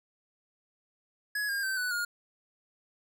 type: tone with pitch steps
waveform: square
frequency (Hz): 1681 / 1613.5 / 1548.6 / 1486.4 / 1426.7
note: G#6 / G6 / G6 / F#6 / F6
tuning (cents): +20 / +50 / -22 / +7 / +37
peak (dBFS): -30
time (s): 1.35-2.05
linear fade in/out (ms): 5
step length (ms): 140
effects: none